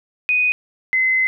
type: tone pair in turn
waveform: sine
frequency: 2489 / 2049 Hz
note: D#7 / C7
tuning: 0 / -37 cents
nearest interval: minor third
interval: 337 cents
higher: first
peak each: -14 dBFS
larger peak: neither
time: 0.29-0.52 / 0.93-1.27 s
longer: second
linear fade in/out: 0 ms
effects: none